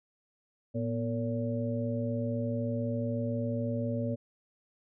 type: harmonic tone with a mistuned harmonic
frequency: 114 Hz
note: A#2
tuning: 38 cents flat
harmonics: 1 / 2 / 4 / 5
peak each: -33 / -33 / -40 / -36 dBFS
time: 0.74-4.16 s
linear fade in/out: 20 ms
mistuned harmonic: 2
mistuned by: +100 cents
effects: none